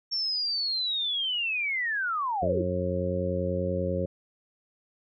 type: linear sweep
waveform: sine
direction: down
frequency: 5490 to 285.2 Hz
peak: -26 dBFS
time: 0.11-2.63 s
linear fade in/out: 20 ms
type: harmonic tone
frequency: 90.2 Hz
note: F#2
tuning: 44 cents flat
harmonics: 1 / 2 / 3 / 4 / 5 / 6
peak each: -32 / -32 / -38 / -36 / -35 / -30 dBFS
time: 2.42-4.06 s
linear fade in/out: 5 ms
effects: none

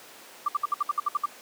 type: tone bursts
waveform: sine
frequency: 1177 Hz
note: D6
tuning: 3 cents sharp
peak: -21 dBFS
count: 10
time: 0.46-1.258 s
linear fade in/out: 5 ms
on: 24 ms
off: 62 ms
effects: pink hiss -47 dBFS RMS until 1.41 s + high-pass 400 Hz 12 dB/octave

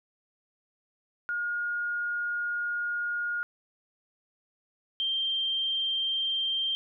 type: tone pair in turn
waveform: sine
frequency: 1429 / 3161 Hz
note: F6 / G7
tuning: +39 / +14 cents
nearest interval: octave + major second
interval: 1375 cents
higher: second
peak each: -28 / -26 dBFS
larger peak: second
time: 1.29-3.43 / 5-6.75 s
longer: first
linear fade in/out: 0 ms
effects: none

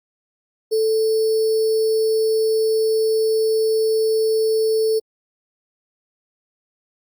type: tone with sample-and-hold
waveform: sine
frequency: 440 Hz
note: A4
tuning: in tune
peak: -15 dBFS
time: 0.71-5 s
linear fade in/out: 20 ms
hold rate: 4900 Hz
effects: Opus 32 kbps

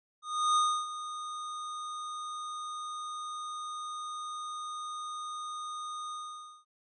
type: tone with ADSR envelope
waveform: square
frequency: 1231 Hz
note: D#6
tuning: 19 cents flat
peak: -24 dBFS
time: 0.22-6.65 s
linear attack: 340 ms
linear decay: 300 ms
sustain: -14 dB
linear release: 530 ms
effects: noise-tail reverb RT60 0.1 s tail -24 dB re dry + resampled to 22050 Hz

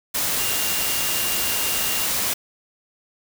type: tone in noise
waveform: sine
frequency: 2800 Hz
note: F7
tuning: 4 cents sharp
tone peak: -31 dBFS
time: 0.38-2.06 s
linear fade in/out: 10 ms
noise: white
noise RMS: -23 dBFS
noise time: 0.14-2.34 s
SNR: -11 dB
effects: none

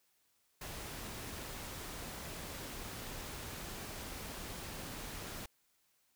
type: noise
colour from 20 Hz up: pink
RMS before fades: -45 dBFS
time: 0.61-5.46 s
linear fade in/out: 5 ms
effects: white hiss -75 dBFS RMS until 6.15 s

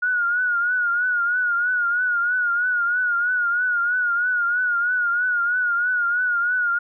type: tone with vibrato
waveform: sine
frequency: 1444 Hz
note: F#6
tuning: 43 cents flat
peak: -18 dBFS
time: 0.02-6.79 s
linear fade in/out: 10 ms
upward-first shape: triangle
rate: 3.1 Hz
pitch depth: 78 cents each way
effects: none

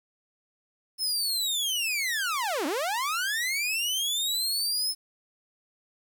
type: linear two-way sweep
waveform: sawtooth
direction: down then up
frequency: 5274 to 260.5 to 5274 Hz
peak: -23 dBFS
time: 0.98-4.95 s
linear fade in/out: 50 ms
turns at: 2.66 s
effects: 10-bit

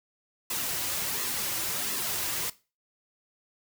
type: noise with flanger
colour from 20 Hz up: white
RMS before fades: -31 dBFS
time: 0.5-2.5 s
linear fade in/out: 5 ms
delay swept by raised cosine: 1.3 to 4.7 ms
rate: 1.4 Hz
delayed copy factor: -0.55
effects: noise-tail reverb RT60 0.3 s tail -18 dB re dry

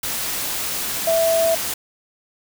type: tone in noise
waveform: sine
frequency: 659.3 Hz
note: E5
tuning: in tune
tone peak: -15 dBFS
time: 1.07-1.55 s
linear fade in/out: 5 ms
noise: white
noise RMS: -25 dBFS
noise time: 0.03-1.74 s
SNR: +7 dB
effects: none

